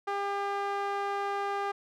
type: tone with band-pass filter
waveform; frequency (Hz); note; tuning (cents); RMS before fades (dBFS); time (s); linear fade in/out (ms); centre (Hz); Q
sawtooth; 400.8; G4; +38; -32; 0.07-1.72; 10; 1000; 1.4
effects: none